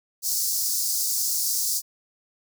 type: high-pass noise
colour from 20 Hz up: pink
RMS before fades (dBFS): -25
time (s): 0.22-1.82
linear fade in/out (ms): 50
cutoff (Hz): 4800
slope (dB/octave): 48
effects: none